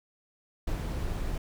brown noise with ADSR envelope, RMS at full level -30 dBFS, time 0.67-1.38 s, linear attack 6 ms, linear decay 120 ms, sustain -2 dB, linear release 5 ms, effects none

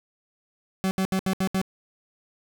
40% pulse tone bursts, 189.7 Hz, F#3, 43 cents sharp, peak -21 dBFS, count 6, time 0.84-1.615 s, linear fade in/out 0 ms, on 70 ms, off 71 ms, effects none

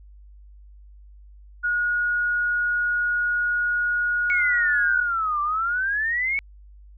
sine tone, 1446 Hz, F#6, 40 cents flat, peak -20 dBFS, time 1.63-5.03 s, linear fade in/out 20 ms
sine exponential two-way sweep, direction down then up, 2240 to 1166 to 2240 Hz, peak -21 dBFS, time 4.3-6.39 s, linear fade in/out 0 ms, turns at 5.41 s
effects added 50 Hz sine -44 dBFS peak until 6.97 s

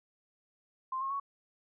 sine tone with pitch steps, 1046.5 / 1079.7 / 1113.9 Hz, C6 / C#6 / C#6, 0 / -46 / +8 cents, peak -32 dBFS, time 0.92-1.199 s, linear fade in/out 5 ms, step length 93 ms, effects none

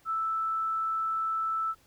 sine tone, 1318.5 Hz, E6, in tune, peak -27 dBFS, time 0.05-1.75 s, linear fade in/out 50 ms, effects pink hiss -63 dBFS RMS until 1.86 s

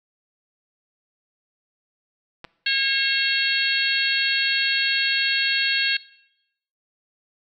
clicks, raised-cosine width 0.3 ms, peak -21 dBFS, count 2, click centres 2.443 / 2.449 s
harmonic tone, 543 Hz, C#5, 36 cents flat, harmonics 3 / 4 / 5 / 6 / 7 / 8, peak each -25 / -29 / -25 / -27 / -29 / -25 dBFS, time 2.66-5.97 s, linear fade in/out 5 ms
effects noise-tail reverb RT60 0.8 s tail -19 dB re dry

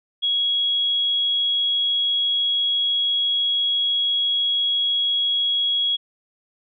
sine tone, 3322 Hz, G#7, in tune, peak -18 dBFS, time 0.22-5.97 s, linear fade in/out 20 ms, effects none

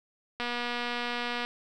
click train, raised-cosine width 0.3 ms, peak -17 dBFS, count 254, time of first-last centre 0.4-1.45 s, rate 241 Hz, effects none

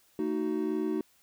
triangle chord, D# diminished, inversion second, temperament just, 224 / 311.1 / 373.4 Hz, A3 / D#4 / F#4, +31 / 0 / +16 cents, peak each -33 / -29 / -30 dBFS, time 0.19-1.01 s, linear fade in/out 2 ms, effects white hiss -65 dBFS RMS until 1.22 s

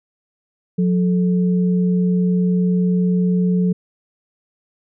sine tone pair together, 180 / 435.1 Hz, F#3 / A4, -47 / -19 cents, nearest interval octave + minor third, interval 1528 cents, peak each -14 / -25 dBFS, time 0.78-3.73 s, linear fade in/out 10 ms, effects none

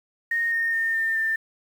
sine tone with pitch steps, 1853 / 1837 / 1821.2 / 1805.5 / 1789.9 Hz, A#6 / A#6 / A#6 / A6 / A6, -11 / -26 / -41 / +44 / +29 cents, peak -21 dBFS, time 0.31-1.36 s, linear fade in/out 5 ms, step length 210 ms, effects 8-bit

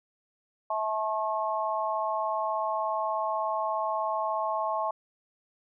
harmonic tone, 216.6 Hz, A3, 27 cents flat, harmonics 3 / 4 / 5, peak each -31 / -31 / -31 dBFS, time 0.7-4.91 s, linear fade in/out 5 ms, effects none

